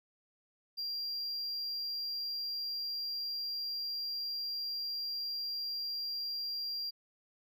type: tone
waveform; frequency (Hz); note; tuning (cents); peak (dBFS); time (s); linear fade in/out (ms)
triangle; 4761; D8; +23; -34; 0.77-6.91; 20
effects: none